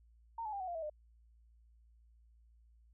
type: tone with pitch steps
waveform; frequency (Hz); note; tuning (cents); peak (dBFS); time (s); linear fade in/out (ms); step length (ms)
sine; 917 / 855.6 / 798.3 / 744.8 / 695 / 648.4 / 605; A#5 / A5 / G5 / F#5 / F5 / E5 / D#5; -29 / -49 / +31 / +11 / -9 / -29 / -49; -38; 0.38-0.898; 5; 74
effects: added 57 Hz sine -62 dBFS peak until 2.93 s